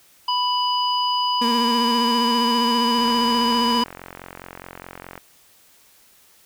harmonic tone, 990 Hz, B5, 4 cents sharp, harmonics 1 / 3 / 5, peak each -20 / -25 / -27 dBFS, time 0.28-3.84 s, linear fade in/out 5 ms
35% pulse tone with vibrato, 235 Hz, A#3, 14 cents sharp, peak -19 dBFS, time 1.41-3.84 s, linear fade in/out 10 ms, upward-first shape sine, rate 15 Hz, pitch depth 40 cents each way
click train, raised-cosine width 0.5 ms, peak -20 dBFS, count 99, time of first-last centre 2.99-5.178 s, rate 44.8 Hz
effects white hiss -54 dBFS RMS until 6.45 s

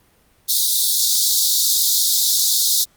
pink high-pass noise, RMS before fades -17 dBFS, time 0.48-2.85 s, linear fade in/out 20 ms, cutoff 3600 Hz, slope 96 dB/octave, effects pink hiss -57 dBFS RMS until 2.96 s + Opus 32 kbps

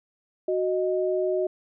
sine tone pair together, 370 / 622.3 Hz, F#4 / D#5, 0 / 0 cents, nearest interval major sixth, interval 900 cents, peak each -24 / -26 dBFS, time 0.48-1.47 s, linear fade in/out 5 ms, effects none

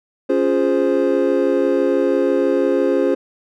triangle chord, Db major seventh, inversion none, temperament equal, 277.2 / 349.2 / 415.3 / 523.3 Hz, Db4 / F4 / Ab4 / C5, 0 / 0 / 0 / 0 cents, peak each -18 / -18 / -18 / -17 dBFS, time 0.29-3.15 s, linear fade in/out 10 ms, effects none

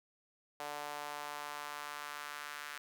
sawtooth tone with high-pass filter sweep, 146.83 Hz, D3, in tune, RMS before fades -44 dBFS, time 0.6-2.78 s, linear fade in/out 0 ms, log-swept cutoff 710 to 1500 Hz, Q 1.8, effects none

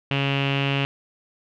sawtooth tone with low-pass filter, 138.59 Hz, C#3, in tune, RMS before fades -23 dBFS, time 0.11-0.85 s, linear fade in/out 0 ms, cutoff 2800 Hz, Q 6.9, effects none

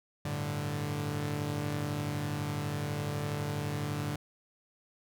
sawtooth chord, G suspended second, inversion none, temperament equal, 98 / 110 / 146.83 Hz, G2 / A2 / D3, 0 / 0 / 0 cents, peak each -35 / -35 / -30 dBFS, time 0.25-4.16 s, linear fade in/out 5 ms, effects none

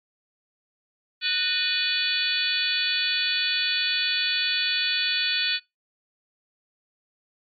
harmonic tone with a mistuned harmonic, 493.9 Hz, B4, in tune, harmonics 3 / 4 / 5 / 6 / 7 / 8 / 9, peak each -32 / -33 / -27 / -31 / -27 / -31 / -28 dBFS, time 1.21-5.6 s, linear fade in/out 50 ms, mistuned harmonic 4, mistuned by -130 cents, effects noise-tail reverb RT60 0.2 s tail -23 dB re dry + MP3 48 kbps

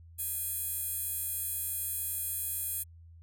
15% pulse tone with high-pass filter, 830.6 Hz, G#5, in tune, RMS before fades -35 dBFS, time 0.18-2.84 s, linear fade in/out 20 ms, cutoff 11000 Hz, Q 3.5, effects added 83 Hz sine -50 dBFS peak until 3.22 s

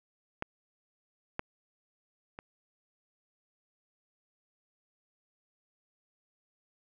clicks, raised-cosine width 0.5 ms, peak -18 / -17 / -27 dBFS, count 3, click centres 0.424 / 1.394 / 2.389 s, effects none

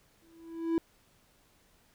triangle tone with exponential growth, 330.3 Hz, E4, 4 cents sharp, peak -21 dBFS, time 0.22-0.78 s, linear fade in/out 0 ms, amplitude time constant 120 ms, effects pink hiss -66 dBFS RMS until 1.94 s

